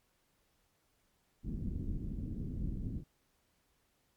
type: low-pass noise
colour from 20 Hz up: pink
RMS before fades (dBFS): -38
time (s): 1.43-3.04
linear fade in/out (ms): 50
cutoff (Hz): 270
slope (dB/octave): 24
effects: pink hiss -75 dBFS RMS until 4.16 s + MP3 96 kbps